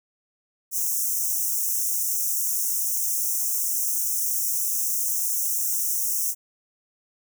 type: high-pass noise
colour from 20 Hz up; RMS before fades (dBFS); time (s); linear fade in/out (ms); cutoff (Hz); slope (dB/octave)
white; -25; 0.71-6.35; 50; 5600; 96
effects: none